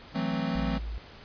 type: chord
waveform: square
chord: F# half-diminished seventh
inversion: third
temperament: equal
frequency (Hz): 164.81 / 185 / 220 / 261.6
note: E3 / F#3 / A3 / C4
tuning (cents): 0 / 0 / 0 / 0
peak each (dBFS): -34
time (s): 0.14-0.79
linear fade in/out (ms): 20
type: tone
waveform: sine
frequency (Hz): 55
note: A1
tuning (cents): 0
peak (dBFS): -32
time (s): 0.55-0.98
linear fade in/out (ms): 0
effects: pink hiss -49 dBFS RMS until 1.24 s + resampled to 11025 Hz